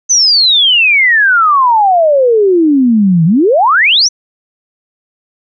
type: exponential two-way sweep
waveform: sine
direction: down then up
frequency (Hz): 6220 to 156.9 to 6220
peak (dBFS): -5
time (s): 0.09-4.09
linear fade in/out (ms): 20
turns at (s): 3.25
effects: none